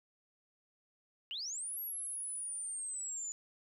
sine linear two-way sweep, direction up then down, 2750 to 11620 to 6930 Hz, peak -38 dBFS, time 1.31-3.32 s, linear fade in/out 0 ms, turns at 1.79 s, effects 12-bit

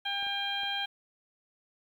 harmonic tone, 800 Hz, G5, 35 cents sharp, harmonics 1 / 2 / 3 / 4 / 5, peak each -37 / -37 / -40 / -33 / -43 dBFS, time 0.05-0.86 s, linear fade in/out 10 ms
clicks, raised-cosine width 1 ms, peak -37 dBFS, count 3, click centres 0.227 / 0.267 / 0.634 s
effects 10-bit

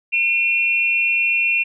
sine tone pair together, 2418 / 2714 Hz, D7 / E7, +50 / +50 cents, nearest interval major second, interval 200 cents, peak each -18 dBFS, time 0.12-1.64 s, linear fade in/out 20 ms, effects none

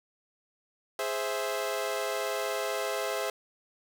sawtooth chord, Ab augmented, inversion none, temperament equal, 415.3 / 523.3 / 659.3 Hz, Ab4 / C5 / E5, 0 / 0 / 0 cents, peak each -31 / -30 / -30 dBFS, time 0.99-3.3 s, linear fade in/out 2 ms, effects none

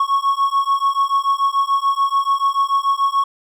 triangle beating tone pair, 1100 / 1106.9 Hz, C#6 / C#6, -14 / -3 cents, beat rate 6.9 Hz, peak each -16 dBFS, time 0-3.24 s, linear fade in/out 5 ms, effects none

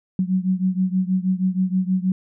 sine beating tone pair, 183.9 / 190.2 Hz, F#3 / F#3, -10 / +48 cents, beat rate 6.3 Hz, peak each -20 / -22 dBFS, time 0.19-2.12 s, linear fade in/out 2 ms, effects none

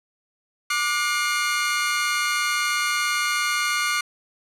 sawtooth tone cluster, 1181 / 1444 / 2127 Hz, D6 / F#6 / C7, +9 / -43 / +28 cents, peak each -22 dBFS, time 0.7-4.01 s, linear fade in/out 5 ms, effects low-pass 11000 Hz 12 dB/octave

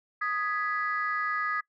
sine chord, G# minor, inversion second, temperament equal with one note detuned, 1244.5 / 1671.8 / 1975.5 Hz, D#6 / G#6 / B6, 0 / +11 / 0 cents, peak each -29 / -31 / -34 dBFS, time 0.21-1.61 s, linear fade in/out 10 ms, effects noise-tail reverb RT60 0.1 s tail -23 dB re dry + tanh soft clip ceiling -19 dBFS

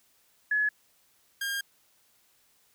sine / sawtooth tone pair in turn, 1699 / 1612 Hz, G#6 / G6, +39 / +48 cents, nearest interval minor second, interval 91 cents, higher first, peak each -23 / -26 dBFS, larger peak first, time 0.51-0.69 / 1.41-1.61 s, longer second, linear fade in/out 5 ms, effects white hiss -66 dBFS RMS until 2.74 s

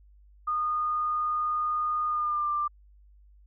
sine tone with pitch glide, 1226 to 1186.3 Hz, D#6 to D6, -26 to +17 cents, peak -25 dBFS, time 0.47-2.68 s, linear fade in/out 10 ms, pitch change -57 cents, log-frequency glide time 2.07-2.5 s, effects added 50 Hz sine -53 dBFS peak until 3.46 s

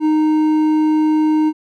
triangle tone with hard clipping, 309.3 Hz, D#4, 10 cents flat, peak -13 dBFS, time 0-1.53 s, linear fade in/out 50 ms, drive 9 dB, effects none

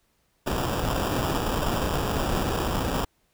pink noise with sample-and-hold, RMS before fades -26 dBFS, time 0.46-3.05 s, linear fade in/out 10 ms, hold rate 2100 Hz, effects pink hiss -69 dBFS RMS until 3.33 s

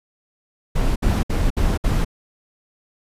brown noise bursts, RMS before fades -18 dBFS, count 5, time 0.75-2.048 s, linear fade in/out 10 ms, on 210 ms, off 62 ms, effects resampled to 32000 Hz

